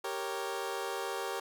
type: chord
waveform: 20% pulse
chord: G diminished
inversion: none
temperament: equal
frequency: 392 / 466.2 / 554.4 Hz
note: G4 / Bb4 / Db5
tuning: 0 / 0 / 0 cents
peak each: -33 / -34 / -36 dBFS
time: 0.04-1.4 s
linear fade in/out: 5 ms
effects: none